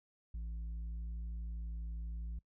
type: tone with tanh clipping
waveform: sine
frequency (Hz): 56.2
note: A1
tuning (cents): +37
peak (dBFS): -40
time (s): 0.34-2.39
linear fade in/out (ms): 5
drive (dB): 5
effects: noise-tail reverb RT60 0.1 s tail -24 dB re dry